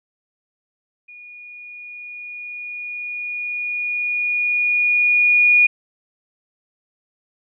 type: tone with level ramp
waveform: sine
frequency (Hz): 2446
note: D#7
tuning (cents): -30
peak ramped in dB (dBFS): -38 to -9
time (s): 1.08-5.67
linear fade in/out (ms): 10
effects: none